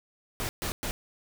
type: noise bursts at uneven times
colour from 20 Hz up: pink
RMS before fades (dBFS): -32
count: 3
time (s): 0.4-0.49 / 0.62-0.72 / 0.83-0.91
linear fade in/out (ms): 0
effects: none